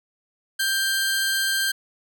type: tone pair together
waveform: sawtooth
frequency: 1578 / 4213 Hz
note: G6 / C8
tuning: +11 / +11 cents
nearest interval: octave + perfect fourth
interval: 1700 cents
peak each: -18 / -26 dBFS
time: 0.59-1.72 s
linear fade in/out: 10 ms
effects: none